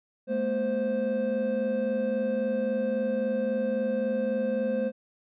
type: tone cluster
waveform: triangle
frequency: 213.6 / 237.3 / 522 Hz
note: G#3 / A#3 / C5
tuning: +49 / +31 / -4 cents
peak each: -29 / -31 / -25 dBFS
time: 0.27-4.92 s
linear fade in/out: 50 ms
effects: resampled to 8000 Hz